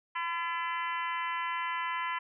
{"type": "harmonic tone with a mistuned harmonic", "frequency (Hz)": 337.4, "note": "E4", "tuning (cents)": 40, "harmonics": [3, 4, 5, 6, 7, 8, 9], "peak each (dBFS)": [-33, -41, -40, -39, -44, -46, -46], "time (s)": [0.15, 2.19], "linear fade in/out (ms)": 10, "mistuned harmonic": 5, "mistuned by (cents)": 33, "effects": []}